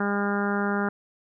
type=harmonic tone; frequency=202.2 Hz; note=G#3; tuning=46 cents flat; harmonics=1 / 2 / 3 / 4 / 5 / 6 / 7 / 8 / 9; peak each=-26 / -30 / -36 / -33 / -37 / -35 / -31 / -36 / -43 dBFS; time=0-0.89 s; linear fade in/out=5 ms; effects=none